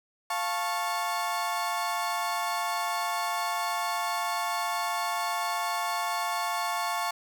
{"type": "chord", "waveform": "35% pulse", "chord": "F augmented", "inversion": "none", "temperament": "equal with one note detuned", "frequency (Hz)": [698.5, 880, 1101.1], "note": ["F5", "A5", "C#6"], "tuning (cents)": [0, 0, -12], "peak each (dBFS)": [-31, -31, -30], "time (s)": [0.3, 7.11], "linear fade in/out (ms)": 5, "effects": []}